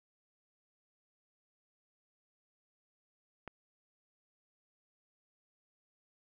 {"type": "click", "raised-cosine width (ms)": 0.5, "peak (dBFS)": -28, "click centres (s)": 3.477, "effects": []}